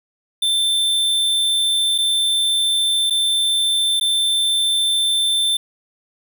square tone with dropouts, 3553 Hz, A7, 16 cents sharp, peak -16 dBFS, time 0.42-5.57 s, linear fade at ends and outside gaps 5 ms, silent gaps 1.98-1.984 / 3.099-3.106 / 3.998-4.01 s, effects none

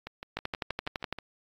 two click trains, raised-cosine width 0.3 ms, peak -22 / -15 dBFS, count 8 / 10, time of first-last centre 0.07-1.186 / 0.37-1.126 s, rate 6.27 / 11.9 Hz, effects AAC 32 kbps

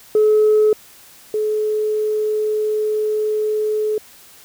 sine tone pair in turn, 427.9 / 427.9 Hz, A4 / A4, -48 / -48 cents, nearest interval unison, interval 0 cents, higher neither, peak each -9 / -16 dBFS, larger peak first, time 0.15-0.73 / 1.34-3.98 s, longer second, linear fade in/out 2 ms, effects tanh soft clip ceiling -7 dBFS + white hiss -45 dBFS RMS until 4.44 s

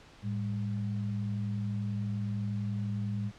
sine tone pair together, 109.31 / 200.6 Hz, A2 / G3, -11 / +40 cents, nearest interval major seventh, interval 1051 cents, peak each -32 / -35 dBFS, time 0.22-3.32 s, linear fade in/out 50 ms, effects pink hiss -55 dBFS RMS until 3.38 s + low-pass 5000 Hz 12 dB/octave

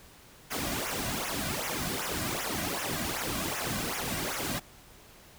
pink noise with flanger, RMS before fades -33 dBFS, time 0.5-4.6 s, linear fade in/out 20 ms, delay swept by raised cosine 0.22 to 2.32 ms, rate 2.6 Hz, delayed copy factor -0.85, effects pink hiss -54 dBFS RMS until 5.38 s

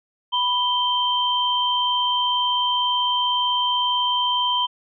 sine tone pair together, 987.8 / 3131 Hz, B5 / G7, 0 / -3 cents, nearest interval octave + minor sixth, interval 1997 cents, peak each -21 dBFS, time 0.32-4.67 s, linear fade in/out 20 ms, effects none

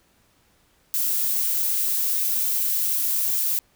violet noise, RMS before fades -23 dBFS, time 0.94-3.59 s, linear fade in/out 0 ms, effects pink hiss -62 dBFS RMS until 3.75 s

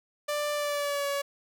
sawtooth tone with pitch glide, 590 to 564.3 Hz, D5 to C#5, +8 to +31 cents, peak -24 dBFS, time 0.28-1.22 s, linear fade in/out 10 ms, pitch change -77 cents, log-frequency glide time 0.54-1.08 s, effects none

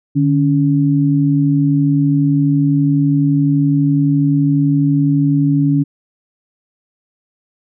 sine tone pair together, 148.6 / 280.5 Hz, D3 / C#4, +21 / +21 cents, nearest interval major seventh, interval 1100 cents, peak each -13 dBFS, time 0.15-5.84 s, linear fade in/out 20 ms, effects none

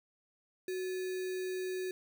sine tone with sample-and-hold, 370 Hz, F#4, in tune, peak -34 dBFS, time 0.68-1.91 s, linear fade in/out 2 ms, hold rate 2100 Hz, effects none

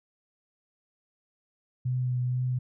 sine tone with vibrato, 125.6 Hz, B2, 30 cents sharp, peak -25 dBFS, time 1.85-2.59 s, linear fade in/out 10 ms, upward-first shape triangle, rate 2.1 Hz, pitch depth 20 cents each way, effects none

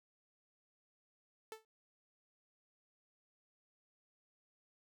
sawtooth tone with exponential decay, 440 Hz, A4, in tune, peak -38 dBFS, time 1.52-1.65 s, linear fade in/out 1 ms, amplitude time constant 28 ms, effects none

